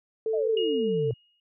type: tone with pitch glide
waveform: sine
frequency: 442.4 to 445.5 Hz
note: A4 to A4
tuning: +9 to +22 cents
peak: -24 dBFS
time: 0.26-1.11 s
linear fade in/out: 2 ms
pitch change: +13 cents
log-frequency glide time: 0.41-0.59 s
type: exponential sweep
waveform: sine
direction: down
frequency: 670 to 115.9 Hz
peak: -28 dBFS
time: 0.33-1.14 s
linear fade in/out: 10 ms
type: tone with exponential decay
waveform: sine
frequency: 2870 Hz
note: F7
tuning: 47 cents sharp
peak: -29 dBFS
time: 0.57-1.4 s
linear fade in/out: 2 ms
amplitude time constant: 180 ms
effects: none